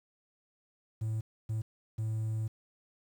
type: tone bursts at uneven times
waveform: triangle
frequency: 110 Hz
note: A2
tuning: in tune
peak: -28 dBFS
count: 3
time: 1.01-1.21 / 1.49-1.62 / 1.98-2.48 s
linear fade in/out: 10 ms
effects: tanh soft clip ceiling -24 dBFS + 10-bit